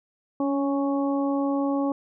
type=harmonic tone with a mistuned harmonic; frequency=277.2 Hz; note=C#4; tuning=in tune; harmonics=1 / 2 / 3 / 4; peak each=-23 / -29 / -33 / -35 dBFS; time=0.4-1.92 s; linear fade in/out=2 ms; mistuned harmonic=1; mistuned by=+19 cents; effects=none